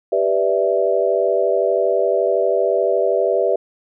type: chord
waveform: sine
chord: E minor seventh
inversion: first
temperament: equal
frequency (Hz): 392 / 493.9 / 587.3 / 659.3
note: G4 / B4 / D5 / E5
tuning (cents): 0 / 0 / 0 / 0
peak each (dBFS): -20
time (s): 0.12-3.56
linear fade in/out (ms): 5
effects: none